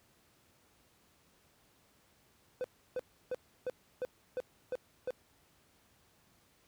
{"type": "tone bursts", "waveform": "triangle", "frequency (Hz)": 505, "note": "B4", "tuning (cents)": 39, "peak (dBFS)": -31, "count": 8, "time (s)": [2.61, 5.106], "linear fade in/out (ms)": 0, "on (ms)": 32, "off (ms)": 320, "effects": ["pink hiss -68 dBFS RMS until 6.67 s", "high-pass 60 Hz 12 dB/octave"]}